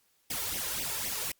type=noise with flanger; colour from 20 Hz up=white; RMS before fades=-34 dBFS; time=0.3-1.32 s; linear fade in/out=5 ms; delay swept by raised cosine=0.34 to 2.24 ms; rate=3.9 Hz; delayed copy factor=+0.95; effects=white hiss -70 dBFS RMS until 1.39 s + Opus 48 kbps